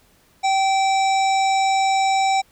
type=harmonic tone; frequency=774 Hz; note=G5; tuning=22 cents flat; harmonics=1 / 3 / 5 / 7 / 9 / 10; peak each=-16 / -26 / -30 / -33 / -35 / -36 dBFS; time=0.43-2.42 s; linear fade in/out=20 ms; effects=pink hiss -57 dBFS RMS until 2.51 s